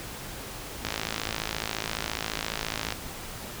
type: click train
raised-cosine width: 0.2 ms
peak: -11 dBFS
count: 114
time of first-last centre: 0.85-2.923 s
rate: 54.5 Hz
effects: pink hiss -39 dBFS RMS until 3.6 s